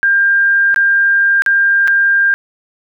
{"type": "tone with dropouts", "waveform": "sine", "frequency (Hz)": 1598, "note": "G6", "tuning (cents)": 33, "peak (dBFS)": -8, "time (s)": [0.03, 2.34], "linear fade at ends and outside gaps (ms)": 0, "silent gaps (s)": [[0.744, 0.761], [1.421, 1.462], [1.875, 1.88]], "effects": []}